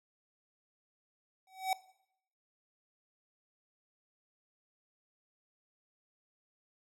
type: tone with exponential growth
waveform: square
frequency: 758 Hz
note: F#5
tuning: 42 cents sharp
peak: -27 dBFS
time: 1.47-1.73 s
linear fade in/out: 2 ms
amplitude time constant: 55 ms
effects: noise-tail reverb RT60 0.7 s tail -19 dB re dry